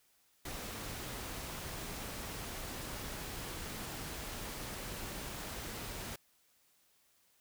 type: noise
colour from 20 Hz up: pink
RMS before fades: -43 dBFS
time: 0.45-6.16 s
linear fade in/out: 5 ms
effects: white hiss -71 dBFS RMS until 7.4 s